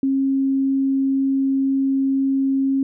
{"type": "tone", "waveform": "sine", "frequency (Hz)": 270.2, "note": "C#4", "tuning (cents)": -44, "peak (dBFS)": -16, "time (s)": [0.03, 2.83], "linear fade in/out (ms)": 2, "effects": []}